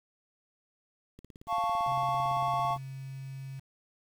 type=click train; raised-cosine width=3 ms; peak=-37 dBFS; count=29; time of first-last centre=1.19-2.763 s; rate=17.8 Hz
type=chord; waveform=triangle; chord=F augmented; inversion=none; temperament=equal; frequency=698.5 / 880 / 1108.7 Hz; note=F5 / A5 / C#6; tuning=0 / 0 / 0 cents; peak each=-29 / -31 / -29 dBFS; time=1.47-2.78 s; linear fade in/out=50 ms
type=tone with pitch glide; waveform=sine; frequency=133.7 to 134.63 Hz; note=C3 to C3; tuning=+38 to +50 cents; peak=-38 dBFS; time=1.87-3.6 s; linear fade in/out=10 ms; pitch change=+12 cents; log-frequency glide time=2.62-3.29 s
effects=9-bit